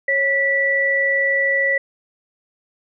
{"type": "tone pair together", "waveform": "sine", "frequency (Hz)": [549, 1959], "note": ["C#5", "B6"], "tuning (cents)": [-17, -15], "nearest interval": "octave + minor seventh", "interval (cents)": 2202, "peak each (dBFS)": [-22, -16], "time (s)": [0.08, 1.78], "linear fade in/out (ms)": 5, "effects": []}